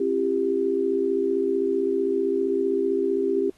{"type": "tone cluster", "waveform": "sine", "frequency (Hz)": [268.3, 339.9, 395.4], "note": ["C4", "F4", "G4"], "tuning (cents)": [44, -47, 15], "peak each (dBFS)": [-28, -27, -22], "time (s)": [0, 3.5], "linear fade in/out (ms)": 5, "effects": ["pink hiss -61 dBFS RMS until 3.57 s", "AAC 32 kbps"]}